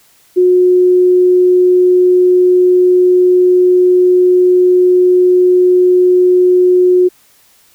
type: tone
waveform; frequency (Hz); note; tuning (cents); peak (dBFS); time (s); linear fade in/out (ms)
sine; 362.6; F#4; -35; -5; 0.36-7.09; 20
effects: white hiss -49 dBFS RMS until 7.74 s